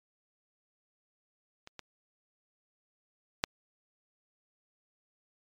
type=clicks; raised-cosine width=0.2 ms; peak=-29 / -25 / -8 dBFS; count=3; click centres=1.674 / 1.793 / 3.439 s; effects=MP3 64 kbps